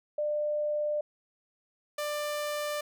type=tone pair in turn; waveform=sine / sawtooth; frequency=597 / 592.9 Hz; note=D5 / D5; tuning=+28 / +16 cents; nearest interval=unison; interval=12 cents; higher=first; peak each=-27 dBFS; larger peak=neither; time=0.18-1.01 / 1.98-2.81 s; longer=neither; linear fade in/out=5 ms; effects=none